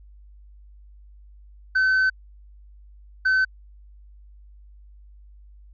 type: tone bursts at uneven times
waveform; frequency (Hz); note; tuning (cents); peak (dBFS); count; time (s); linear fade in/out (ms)
triangle; 1526; G6; -47; -15; 2; 1.75-2.1 / 3.25-3.45; 10
effects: added 50 Hz sine -45 dBFS peak until 5.73 s + resampled to 11025 Hz